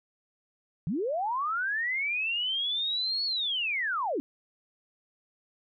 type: linear two-way sweep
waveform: sine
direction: up then down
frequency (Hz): 138.59 to 4435 to 248.8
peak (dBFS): -27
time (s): 0.87-4.2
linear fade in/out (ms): 0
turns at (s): 3.25
effects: none